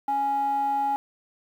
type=tone with band-pass filter; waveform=square; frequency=277.2 Hz; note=C#4; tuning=in tune; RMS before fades=-25 dBFS; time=0.08-0.96 s; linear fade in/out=0 ms; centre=800 Hz; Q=8.8; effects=9-bit